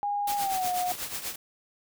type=tone with pitch glide; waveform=sine; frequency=817 to 723.7 Hz; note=G#5 to F#5; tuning=-29 to -39 cents; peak=-26 dBFS; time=0.03-0.92 s; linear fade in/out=0 ms; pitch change=-210 cents; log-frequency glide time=0.37-0.67 s
type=noise with tremolo; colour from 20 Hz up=white; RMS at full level=-32 dBFS; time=0.27-1.36 s; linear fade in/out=5 ms; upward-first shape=triangle; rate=8.2 Hz; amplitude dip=75%
effects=none